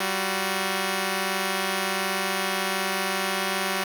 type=tone pair together; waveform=5% pulse; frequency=192.8 / 364.3 Hz; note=G3 / F#4; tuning=-28 / -27 cents; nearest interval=major seventh; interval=1101 cents; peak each=-15 / -17 dBFS; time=0-3.84 s; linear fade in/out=5 ms; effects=7-bit